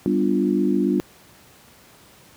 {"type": "chord", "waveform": "sine", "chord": "G dominant seventh", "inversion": "none", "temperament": "equal", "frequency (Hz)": [196, 246.9, 293.7, 349.2], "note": ["G3", "B3", "D4", "F4"], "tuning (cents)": [0, 0, 0, 0], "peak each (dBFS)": [-22, -24, -22, -23], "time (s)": [0.06, 1], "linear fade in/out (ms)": 0, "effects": ["pink hiss -50 dBFS RMS until 2.36 s", "high-pass 80 Hz 12 dB/octave"]}